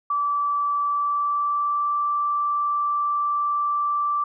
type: tone with pitch glide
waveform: sine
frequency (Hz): 1158 to 1169.4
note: D6 to D6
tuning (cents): -25 to -8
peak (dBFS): -20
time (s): 0.1-4.24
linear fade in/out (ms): 5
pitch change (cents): +17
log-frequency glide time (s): 0.8-1.97
effects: none